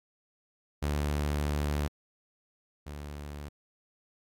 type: tone pair in turn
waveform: sawtooth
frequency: 73.42 / 73.14 Hz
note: D2 / D2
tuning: 0 / -7 cents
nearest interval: unison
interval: 7 cents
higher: first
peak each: -24 / -35 dBFS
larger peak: first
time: 0.82-1.88 / 2.86-3.49 s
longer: first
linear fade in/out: 10 ms
effects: AAC 64 kbps